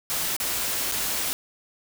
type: noise with dropouts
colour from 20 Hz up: white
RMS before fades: -27 dBFS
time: 0.1-1.33 s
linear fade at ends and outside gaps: 0 ms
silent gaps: 0.365-0.401 / 0.915-0.921 s
effects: none